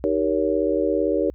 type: chord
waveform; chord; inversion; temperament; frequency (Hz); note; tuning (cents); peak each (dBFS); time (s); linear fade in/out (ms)
sine; Eb dominant seventh; none; just; 311.1 / 388.9 / 466.7 / 560; Eb4 / G4 / Bb4 / Db5; 0 / -14 / +2 / +18; -24; 0.04-1.3; 0
effects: added 63 Hz sine -40 dBFS peak until 1.34 s